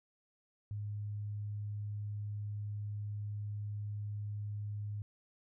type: tone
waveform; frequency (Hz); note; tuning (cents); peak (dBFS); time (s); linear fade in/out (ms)
sine; 103.83; G#2; 0; -37; 0.71-5.02; 0
effects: none